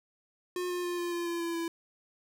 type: tone with pitch steps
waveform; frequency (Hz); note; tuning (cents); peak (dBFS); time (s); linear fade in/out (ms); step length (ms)
square; 359.5 / 355.8 / 352.1 / 348.5 / 344.9 / 341.3 / 337.8 / 334.3; F#4 / F4 / F4 / F4 / F4 / F4 / E4 / E4; -50 / +32 / +14 / -4 / -22 / -40 / +42 / +24; -32; 0.56-1.68; 2; 140
effects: none